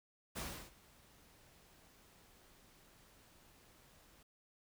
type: noise with ADSR envelope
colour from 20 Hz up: pink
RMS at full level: -42 dBFS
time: 0.35-4.23 s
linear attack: 24 ms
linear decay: 330 ms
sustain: -23 dB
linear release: 4 ms
effects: none